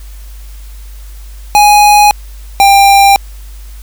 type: tone pair in turn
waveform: square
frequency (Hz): 830.6 / 793.9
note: G#5 / G5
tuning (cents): 0 / +22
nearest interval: minor second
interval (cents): 78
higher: first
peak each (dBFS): -3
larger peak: neither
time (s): 1.55-2.11 / 2.6-3.16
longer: neither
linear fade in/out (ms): 0
effects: added 50 Hz sine -26 dBFS peak until 3.82 s + white hiss -41 dBFS RMS until 3.82 s